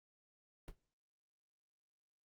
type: noise with exponential decay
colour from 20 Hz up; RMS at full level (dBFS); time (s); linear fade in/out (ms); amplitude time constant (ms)
brown; -38; 0.68-0.75; 1; 15
effects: noise-tail reverb RT60 0.5 s tail -21 dB re dry + Opus 24 kbps